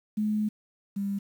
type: tone pair in turn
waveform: sine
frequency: 212.5 / 199.46 Hz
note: G#3 / G3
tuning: +40 / +30 cents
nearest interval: minor second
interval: 110 cents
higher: first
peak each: -24 / -27 dBFS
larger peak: first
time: 0.17-0.49 / 0.96-1.19 s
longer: first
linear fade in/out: 10 ms
effects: 9-bit